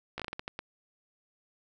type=slowing click train; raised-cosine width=0.3 ms; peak=-20 dBFS; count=9; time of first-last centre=0.18-0.591 s; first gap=16 ms; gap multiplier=1.32; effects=none